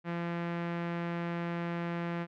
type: tone with low-pass filter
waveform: sawtooth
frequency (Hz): 171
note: F3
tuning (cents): -36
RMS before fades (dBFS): -35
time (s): 0.04-2.27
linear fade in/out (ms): 50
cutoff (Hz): 2100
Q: 1.4
effects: none